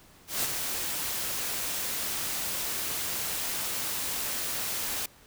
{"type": "noise with ADSR envelope", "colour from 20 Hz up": "white", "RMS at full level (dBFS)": -27, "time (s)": [0.27, 5.06], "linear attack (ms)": 160, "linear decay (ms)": 32, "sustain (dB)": -5, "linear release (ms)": 5, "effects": ["pink hiss -56 dBFS RMS until 5.26 s"]}